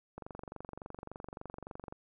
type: click train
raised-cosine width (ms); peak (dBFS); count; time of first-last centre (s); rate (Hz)
1; -29; 42; 0.18-1.925; 23.5
effects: none